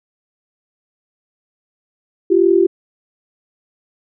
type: tone pair together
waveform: sine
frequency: 344.6 / 386.8 Hz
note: F4 / G4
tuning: -23 / -23 cents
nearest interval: major second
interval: 200 cents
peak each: -12 dBFS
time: 2.3-2.67 s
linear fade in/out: 10 ms
effects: none